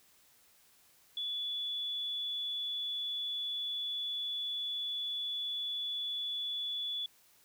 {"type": "tone", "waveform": "sine", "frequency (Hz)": 3434, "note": "A7", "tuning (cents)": -43, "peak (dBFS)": -34, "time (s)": [1.17, 7.06], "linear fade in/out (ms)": 2, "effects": ["white hiss -65 dBFS RMS until 7.44 s"]}